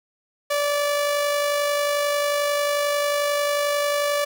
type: tone with amplitude modulation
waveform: sawtooth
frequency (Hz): 580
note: D5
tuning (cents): -22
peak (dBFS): -15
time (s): 0.5-4.25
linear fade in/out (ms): 10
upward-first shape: sine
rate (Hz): 51.2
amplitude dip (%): 30
effects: none